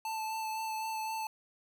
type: tone with vibrato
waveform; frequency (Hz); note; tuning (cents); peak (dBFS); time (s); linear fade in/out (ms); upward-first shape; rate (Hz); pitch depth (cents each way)
square; 880; A5; 0; -35; 0.05-1.27; 2; sine; 3.9; 15
effects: none